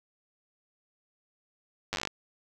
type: slowing click train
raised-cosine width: 0.2 ms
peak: -14 dBFS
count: 11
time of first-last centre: 1.93-2.073 s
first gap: 9 ms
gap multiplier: 1.1
effects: none